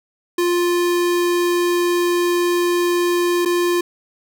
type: tone with dropouts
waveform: square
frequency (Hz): 350.2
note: F4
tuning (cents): +5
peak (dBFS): -16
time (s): 0.38-3.81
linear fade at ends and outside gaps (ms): 5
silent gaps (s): 3.451-3.457
effects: none